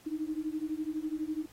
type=beating tone pair; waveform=sine; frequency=304.8 / 316.8 Hz; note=D#4 / D#4; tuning=-36 / +31 cents; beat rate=12 Hz; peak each=-35 / -35 dBFS; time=0.06-1.46 s; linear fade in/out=10 ms; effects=pink hiss -59 dBFS RMS until 1.52 s + AAC 48 kbps